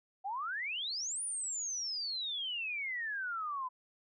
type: exponential two-way sweep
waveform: sine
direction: up then down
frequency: 740 to 9720 to 994 Hz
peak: -35 dBFS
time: 0.24-3.69 s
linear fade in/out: 20 ms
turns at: 1.23 s
effects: none